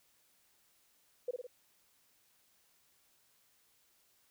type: tone with echo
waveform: sine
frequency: 496.3 Hz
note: B4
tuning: 8 cents sharp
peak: -32 dBFS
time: 1.28-1.31 s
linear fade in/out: 5 ms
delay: 53 ms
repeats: 3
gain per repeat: -4 dB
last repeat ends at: 1.469 s
effects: white hiss -71 dBFS RMS until 4.3 s